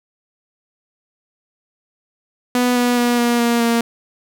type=tone with pitch steps; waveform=sawtooth; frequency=246.9 / 244.1 / 241.3 / 238.5 / 235.8 / 233 Hz; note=B3 / B3 / B3 / A#3 / A#3 / A#3; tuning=0 / -20 / -40 / +40 / +20 / -1 cents; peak=-10 dBFS; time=2.55-3.81 s; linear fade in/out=2 ms; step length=210 ms; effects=none